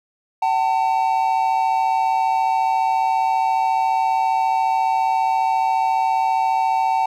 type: tone pair together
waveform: triangle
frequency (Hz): 762 / 896.6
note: G5 / A5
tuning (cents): -49 / +32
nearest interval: minor third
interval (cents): 281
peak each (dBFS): -17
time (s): 0.42-7.06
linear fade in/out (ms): 5
effects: none